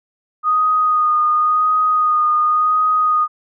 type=tone with vibrato; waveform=sine; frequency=1238 Hz; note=D#6; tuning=9 cents flat; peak=-12 dBFS; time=0.43-3.28 s; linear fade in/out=50 ms; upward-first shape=sine; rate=0.92 Hz; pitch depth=19 cents each way; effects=none